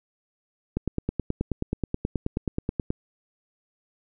click train, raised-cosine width 3 ms, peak -12 dBFS, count 21, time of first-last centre 0.77-2.904 s, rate 9.37 Hz, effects none

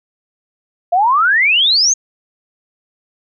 sine exponential sweep, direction up, 671 to 6645 Hz, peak -9 dBFS, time 0.92-1.94 s, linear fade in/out 10 ms, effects none

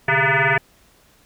sine tone with frequency modulation, 125.9 Hz, B2, 34 cents sharp, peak -14 dBFS, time 0.08-0.58 s, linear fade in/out 5 ms, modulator 270 Hz, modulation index 8, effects pink hiss -55 dBFS RMS until 1.25 s

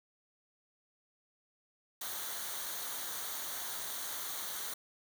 white noise with comb filter, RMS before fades -40 dBFS, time 2.01-4.74 s, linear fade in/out 5 ms, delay 0.39 ms, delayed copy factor -0.6, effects none

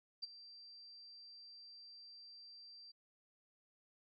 sine tone with ADSR envelope, 4700 Hz, D8, 1 cent sharp, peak -38 dBFS, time 0.22-2.92 s, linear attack 17 ms, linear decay 19 ms, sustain -16 dB, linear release 13 ms, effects none

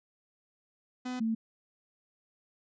45% pulse / sine tone pair in turn, 251.5 / 224.1 Hz, B3 / A3, +32 / +32 cents, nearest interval major second, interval 200 cents, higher first, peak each -34 / -27 dBFS, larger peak second, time 1.05-1.2 / 1.2-1.35 s, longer neither, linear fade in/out 10 ms, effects resampled to 16000 Hz

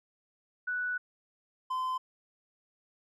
sine / triangle tone pair in turn, 1480 / 1027.7 Hz, F#6 / C6, 0 / -31 cents, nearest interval tritone, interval 631 cents, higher first, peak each -30 / -28 dBFS, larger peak second, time 0.67-0.98 / 1.7-1.98 s, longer first, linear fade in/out 10 ms, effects none

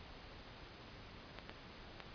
clicks, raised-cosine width 0.3 ms, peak -29 dBFS, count 3, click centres 1.387 / 1.495 / 2.003 s, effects pink hiss -54 dBFS RMS until 2.14 s + resampled to 11025 Hz

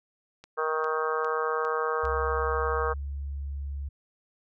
click train, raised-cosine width 0.2 ms, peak -29 dBFS, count 5, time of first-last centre 0.44-2.053 s, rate 2.48 Hz
harmonic tone, 157.2 Hz, D#3, 18 cents sharp, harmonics 3 / 4 / 5 / 6 / 7 / 8 / 9 / 10, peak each -29 / -38 / -38 / -38 / -32 / -32 / -41 / -36 dBFS, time 0.57-2.94 s, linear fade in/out 20 ms
sine tone with pitch glide, 69.3 to 70.15 Hz, C#2 to C#2, 0 to +21 cents, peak -31 dBFS, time 2.03-3.89 s, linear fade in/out 10 ms, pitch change +21 cents, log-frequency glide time 2.34-2.86 s
effects none

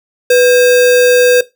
sine tone with sample-and-hold, 493.9 Hz, B4, in tune, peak -4 dBFS, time 0.3-1.41 s, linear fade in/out 5 ms, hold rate 2100 Hz, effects noise-tail reverb RT60 0.2 s tail -17 dB re dry

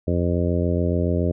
harmonic tone, 87.1 Hz, F2, 4 cents flat, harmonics 1 / 2 / 3 / 4 / 5 / 6 / 7, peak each -22 / -25 / -27 / -28 / -29 / -30 / -30 dBFS, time 0.07-1.32 s, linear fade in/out 10 ms, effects none

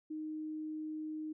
sine tone, 310 Hz, D#4, 6 cents flat, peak -38 dBFS, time 0.1-1.33 s, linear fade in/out 10 ms, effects none

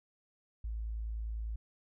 sine tone, 55 Hz, A1, in tune, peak -35 dBFS, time 0.64-1.56 s, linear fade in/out 5 ms, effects none

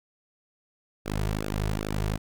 sawtooth tone with flanger, 52 Hz, G#1, 3 cents sharp, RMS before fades -29 dBFS, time 1.05-2.18 s, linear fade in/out 20 ms, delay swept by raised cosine 0.96 to 3.86 ms, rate 2.5 Hz, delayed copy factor -1, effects none

